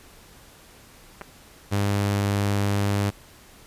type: clicks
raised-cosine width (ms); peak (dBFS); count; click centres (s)
0.5; -21; 2; 1.212 / 1.217
type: tone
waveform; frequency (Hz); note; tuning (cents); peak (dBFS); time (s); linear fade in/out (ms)
sawtooth; 101; G#2; -48; -17; 1.71-3.11; 20
effects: pink hiss -50 dBFS RMS until 3.66 s + resampled to 32000 Hz